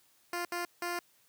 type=tone bursts at uneven times; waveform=10% pulse; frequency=349.2 Hz; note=F4; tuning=in tune; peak=-25 dBFS; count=3; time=0.33-0.45 / 0.52-0.65 / 0.82-0.99 s; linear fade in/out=2 ms; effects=white hiss -67 dBFS RMS until 1.28 s + high-pass 80 Hz 12 dB/octave